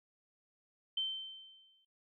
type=tone with exponential decay; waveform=sine; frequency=3100 Hz; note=G7; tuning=20 cents flat; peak=-30 dBFS; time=0.97-1.85 s; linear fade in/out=5 ms; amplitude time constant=190 ms; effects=noise-tail reverb RT60 0.1 s tail -20 dB re dry